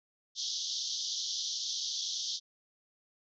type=band-pass noise; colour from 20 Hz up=white; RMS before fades=-36 dBFS; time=0.35-2.4 s; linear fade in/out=50 ms; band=3200 to 6300 Hz; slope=96 dB/octave; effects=none